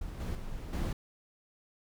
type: noise with level steps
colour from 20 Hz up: brown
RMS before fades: -40 / -34 / -40 / -31 dBFS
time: 0.01-0.93 s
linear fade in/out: 5 ms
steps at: 0.2 / 0.35 / 0.73 s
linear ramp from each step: 2 ms
effects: none